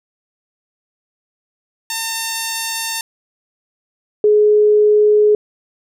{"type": "tone pair in turn", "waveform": ["5% pulse", "sine"], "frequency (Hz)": [905, 421], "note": ["A5", "G#4"], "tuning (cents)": [48, 24], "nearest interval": "octave + minor second", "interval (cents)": 1324, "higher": "first", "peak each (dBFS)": -8, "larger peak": "neither", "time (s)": [[1.9, 3.01], [4.24, 5.35]], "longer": "neither", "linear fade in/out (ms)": 2, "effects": []}